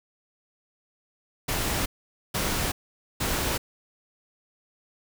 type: noise bursts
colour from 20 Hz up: pink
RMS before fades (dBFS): -27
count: 3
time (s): 1.48-3.58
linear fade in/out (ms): 10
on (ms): 380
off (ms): 480
effects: none